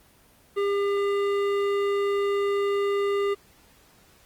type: tone with hard clipping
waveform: sine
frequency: 401.8 Hz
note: G4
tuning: 43 cents sharp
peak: -24 dBFS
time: 0.56-3.35 s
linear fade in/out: 20 ms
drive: 13 dB
effects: pink hiss -57 dBFS RMS until 4.25 s + Opus 24 kbps